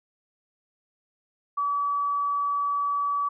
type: tone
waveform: sine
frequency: 1145 Hz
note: D6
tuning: 44 cents flat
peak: -23 dBFS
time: 1.57-3.29 s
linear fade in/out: 10 ms
effects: none